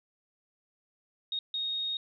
sine tone bursts at uneven times, 3729 Hz, A#7, in tune, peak -30 dBFS, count 2, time 1.32-1.39 / 1.54-1.97 s, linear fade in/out 2 ms, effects none

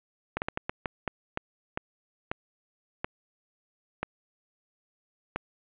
slowing click train, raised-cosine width 0.5 ms, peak -14 dBFS, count 13, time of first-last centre 0.37-5.36 s, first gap 49 ms, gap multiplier 1.35, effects resampled to 8000 Hz + 7-bit

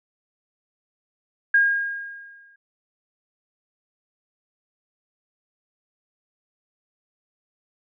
sine tone with exponential decay, 1624 Hz, G#6, 39 cents flat, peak -12 dBFS, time 1.54-2.56 s, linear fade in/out 5 ms, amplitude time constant 220 ms, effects none

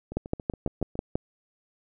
two click trains, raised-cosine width 2 ms, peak -24 / -12 dBFS, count 7 / 7, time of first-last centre 0.12-0.954 / 0.17-1.155 s, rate 7.19 / 6.09 Hz, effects none

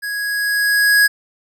square tone with level ramp, 1661.2 Hz, G#6, in tune, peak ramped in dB -23 to -9 dBFS, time 0.02-1.08 s, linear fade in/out 20 ms, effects none

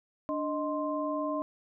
sine tone cluster, 293.9 / 622 / 1047 Hz, D4 / D#5 / C6, +1 / -1 / +1 cents, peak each -33 / -33 / -35 dBFS, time 0.29-1.42 s, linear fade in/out 0 ms, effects none

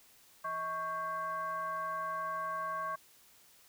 sine tone with frequency modulation, 1108.7 Hz, C#6, in tune, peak -34 dBFS, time 0.44-2.96 s, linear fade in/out 10 ms, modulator 471 Hz, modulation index 0.73, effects white hiss -62 dBFS RMS until 3.68 s

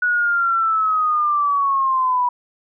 sine linear sweep, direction down, 1470 to 974 Hz, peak -15 dBFS, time 0.02-2.29 s, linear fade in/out 5 ms, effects none

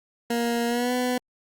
20% pulse tone with pitch glide, 235.4 to 249.4 Hz, A#3 to B3, +17 to +17 cents, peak -18 dBFS, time 0.3-1.18 s, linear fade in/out 5 ms, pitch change +100 cents, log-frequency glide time 0.67-0.93 s, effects Opus 48 kbps

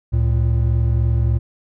triangle tone pair together, 70 / 113.36 Hz, C#2 / A#2, +18 / -48 cents, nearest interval minor sixth, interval 834 cents, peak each -15 dBFS, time 0.12-1.39 s, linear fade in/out 20 ms, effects none

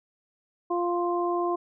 harmonic tone, 349.2 Hz, F4, in tune, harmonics 1 / 2 / 3, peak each -26 / -30 / -30 dBFS, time 0.7-1.56 s, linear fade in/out 10 ms, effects none

